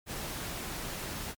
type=noise; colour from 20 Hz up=pink; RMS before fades=-38 dBFS; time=0.06-1.35 s; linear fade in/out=50 ms; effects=MP3 96 kbps